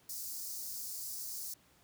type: high-pass noise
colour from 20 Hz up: white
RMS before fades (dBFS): -42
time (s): 0.09-1.54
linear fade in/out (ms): 5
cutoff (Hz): 4600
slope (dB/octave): 48
effects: pink hiss -66 dBFS RMS until 1.83 s + high-pass 60 Hz 12 dB/octave